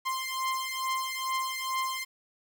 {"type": "beating tone pair", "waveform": "sawtooth", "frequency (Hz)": [1046.5, 1048.8], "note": ["C6", "C6"], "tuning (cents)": [0, 4], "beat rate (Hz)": 2.3, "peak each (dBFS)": -29, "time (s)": [0.05, 2.05], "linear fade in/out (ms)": 20, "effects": ["10-bit"]}